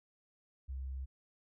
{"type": "tone", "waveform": "sine", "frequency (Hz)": 66.1, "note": "C2", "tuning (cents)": 18, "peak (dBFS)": -38, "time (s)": [0.68, 1.06], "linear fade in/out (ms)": 20, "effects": []}